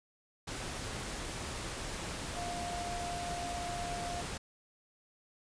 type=tone in noise; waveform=sine; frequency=701 Hz; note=F5; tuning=6 cents sharp; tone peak=-38 dBFS; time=2.36-4.22 s; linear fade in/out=10 ms; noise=pink; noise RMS=-40 dBFS; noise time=0.47-4.38 s; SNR=-1 dB; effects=resampled to 22050 Hz